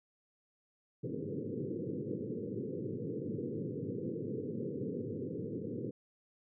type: band-pass noise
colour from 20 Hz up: white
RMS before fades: -39 dBFS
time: 1.03-5.91 s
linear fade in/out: 10 ms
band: 100 to 490 Hz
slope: 96 dB/octave
effects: none